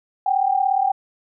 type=tone pair together; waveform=sine; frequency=759.9 / 797 Hz; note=F#5 / G5; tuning=+46 / +28 cents; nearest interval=minor second; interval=82 cents; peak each=-19 dBFS; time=0.26-0.92 s; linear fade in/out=5 ms; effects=none